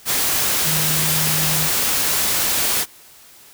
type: tone in noise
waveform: sine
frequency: 155.56 Hz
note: D#3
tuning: in tune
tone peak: -24 dBFS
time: 0.63-1.7 s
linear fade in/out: 50 ms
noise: white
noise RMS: -19 dBFS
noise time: 0.05-2.86 s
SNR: -8 dB
effects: white hiss -46 dBFS RMS until 3.53 s